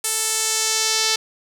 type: tone with band-pass filter sweep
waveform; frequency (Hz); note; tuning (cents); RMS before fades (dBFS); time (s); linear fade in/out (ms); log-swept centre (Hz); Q
sawtooth; 440.5; A4; +2; -21; 0.04-1.16; 5; 9200 to 5000; 1.7
effects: none